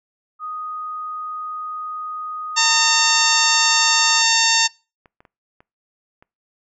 sine tone, 1244.5 Hz, D#6, in tune, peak -26 dBFS, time 0.39-4.23 s, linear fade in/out 50 ms
harmonic tone, 909 Hz, A#5, 44 cents flat, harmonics 1 / 2 / 3 / 4 / 5 / 6 / 7 / 8, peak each -22 / -22 / -22 / -22 / -22 / -22 / -22 / -22 dBFS, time 2.56-4.68 s, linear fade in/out 20 ms
clicks, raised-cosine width 0.5 ms, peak -32 dBFS, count 6, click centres 4.642 / 5.058 / 5.205 / 5.252 / 5.605 / 6.225 s
effects noise-tail reverb RT60 0.3 s tail -24 dB re dry

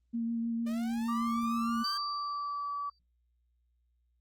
sine tone with vibrato, 231.2 Hz, A#3, 14 cents flat, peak -30 dBFS, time 0.13-1.84 s, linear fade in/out 20 ms, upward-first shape sine, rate 6.5 Hz, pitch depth 15 cents each way
sawtooth linear sweep, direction up, 587 to 1610 Hz, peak -40 dBFS, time 0.66-1.98 s, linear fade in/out 10 ms
sine tone with pitch glide, 1174.7 to 1148.5 Hz, D6 to D6, 0 to -39 cents, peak -33 dBFS, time 1.08-2.9 s, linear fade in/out 10 ms, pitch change -39 cents, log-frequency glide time 1.8-2.73 s
sine tone with exponential decay, 4649 Hz, D8, 18 cents flat, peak -31 dBFS, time 1.84-2.99 s, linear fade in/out 5 ms, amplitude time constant 250 ms
effects added 60 Hz sine -70 dBFS peak until 4.2 s + Opus 24 kbps

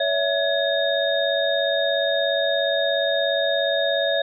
sine tone cluster, 562 / 659 / 1687 / 3699 Hz, C#5 / E5 / G#6 / A#7, +24 / -1 / +27 / -14 cents, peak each -23 / -23 / -27 / -26 dBFS, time 0-4.22 s, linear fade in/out 5 ms, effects none

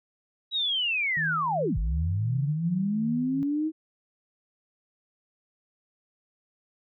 sine linear two-way sweep, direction down then up, 3900 to 46 to 320.6 Hz, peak -24 dBFS, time 0.51-3.72 s, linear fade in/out 50 ms, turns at 1.78 s
sine tone with tremolo, 159.8 Hz, D#3, 47 cents sharp, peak -30 dBFS, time 1.17-3.43 s, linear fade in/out 0 ms, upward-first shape triangle, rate 2.7 Hz, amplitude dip 65%
effects none

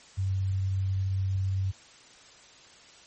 sine tone, 95.9 Hz, G2, 37 cents flat, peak -25 dBFS, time 0.17-1.72 s, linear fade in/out 20 ms, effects white hiss -53 dBFS RMS until 3.06 s + MP3 32 kbps

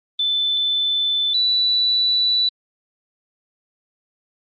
sine tone pair in turn, 3519 / 3959 Hz, A7 / B7, 0 / +3 cents, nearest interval major second, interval 203 cents, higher second, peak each -17 / -15 dBFS, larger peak second, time 0.19-1.34 / 1.34-2.49 s, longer neither, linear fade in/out 5 ms, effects Opus 24 kbps

